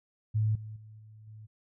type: tone with level steps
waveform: sine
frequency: 108.2 Hz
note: A2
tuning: 29 cents flat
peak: -24 / -39 / -47 / -49 / -45 dBFS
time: 0.34-1.47 s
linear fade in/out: 20 ms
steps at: 0.55 / 0.76 / 0.99 / 1.27 s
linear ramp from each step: 5 ms
effects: none